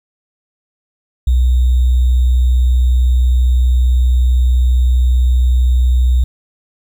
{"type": "tone with sample-and-hold", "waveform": "sine", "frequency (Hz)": 62.3, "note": "B1", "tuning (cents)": 16, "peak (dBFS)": -8, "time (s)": [1.27, 6.24], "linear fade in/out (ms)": 5, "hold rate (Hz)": 3675, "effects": []}